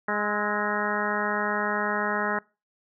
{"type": "harmonic tone with a mistuned harmonic", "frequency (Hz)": 207.7, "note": "G#3", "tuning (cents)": 0, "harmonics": [1, 2, 3, 4, 5, 6, 7, 8, 9], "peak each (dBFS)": [-33, -33, -33, -33, -33, -33, -33, -33, -33], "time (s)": [0.08, 2.39], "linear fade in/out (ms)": 5, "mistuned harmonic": 6, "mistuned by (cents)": 47, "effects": ["noise-tail reverb RT60 0.3 s tail -24 dB re dry"]}